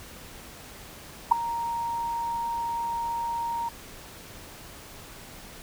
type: tone with ADSR envelope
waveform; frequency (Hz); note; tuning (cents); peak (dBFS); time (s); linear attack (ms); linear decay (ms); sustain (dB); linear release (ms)
sine; 932.3; A#5; 0; -9; 1.31-3.69; 11; 4; -18; 7
effects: pink hiss -45 dBFS RMS until 5.62 s